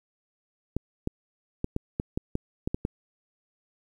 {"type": "clicks", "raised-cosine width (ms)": 3, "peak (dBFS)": -14, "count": 10, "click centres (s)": [0.766, 1.074, 1.644, 1.764, 1.999, 2.175, 2.354, 2.675, 2.745, 2.851], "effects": ["9-bit"]}